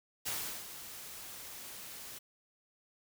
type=noise with ADSR envelope; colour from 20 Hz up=white; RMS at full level=-36 dBFS; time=0.25-2.19 s; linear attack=20 ms; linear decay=370 ms; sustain=-11 dB; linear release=12 ms; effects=none

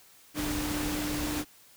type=tone in noise; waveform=sine; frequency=298.5 Hz; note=D4; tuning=28 cents sharp; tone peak=-32 dBFS; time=0.34-1.45 s; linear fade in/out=50 ms; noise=pink; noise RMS=-34 dBFS; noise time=0.34-1.45 s; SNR=-1 dB; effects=white hiss -57 dBFS RMS until 1.76 s

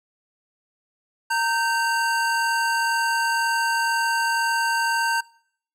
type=tone pair together; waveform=square; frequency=923.4 / 1553 Hz; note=A#5 / G6; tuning=-17 / -17 cents; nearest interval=major sixth; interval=900 cents; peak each=-24 dBFS; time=1.3-5.21 s; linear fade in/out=10 ms; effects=noise-tail reverb RT60 0.6 s tail -23 dB re dry + low-pass 12000 Hz 12 dB/octave

